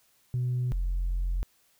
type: tone pair in turn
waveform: sine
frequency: 124.7 / 44.09 Hz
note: B2 / F1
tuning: +17 / +17 cents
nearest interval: octave + tritone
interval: 1800 cents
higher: first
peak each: -24 / -24 dBFS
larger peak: neither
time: 0.34-0.72 / 0.72-1.43 s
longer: second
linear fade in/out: 0 ms
effects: tanh soft clip ceiling -23 dBFS + white hiss -66 dBFS RMS until 1.79 s